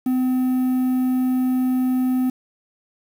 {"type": "tone", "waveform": "triangle", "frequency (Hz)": 255.3, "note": "C4", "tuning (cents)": -42, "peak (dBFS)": -15, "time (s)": [0.06, 2.3], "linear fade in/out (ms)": 5, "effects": ["7-bit"]}